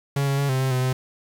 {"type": "tone with pitch steps", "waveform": "45% pulse", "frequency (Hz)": [139.9, 138.5, 140.7, 130.9, 132, 127.9, 129.2], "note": ["C#3", "C#3", "C#3", "C3", "C3", "C3", "C3"], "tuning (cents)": [16, -1, 26, 1, 16, -39, -21], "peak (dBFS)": -20, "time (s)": [0.16, 0.93], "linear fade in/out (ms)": 5, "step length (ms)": 110, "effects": ["8-bit"]}